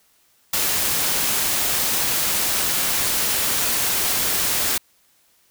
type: noise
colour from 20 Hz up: white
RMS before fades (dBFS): -21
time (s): 0.53-4.78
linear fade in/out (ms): 5
effects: white hiss -60 dBFS RMS until 5.5 s